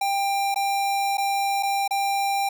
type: tone with dropouts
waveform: square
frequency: 793 Hz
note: G5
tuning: 20 cents sharp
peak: -22 dBFS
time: 0.01-2.49 s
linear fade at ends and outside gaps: 5 ms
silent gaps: 0.544-0.559 / 1.172-1.18 / 1.627-1.631 / 1.878-1.908 s
effects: none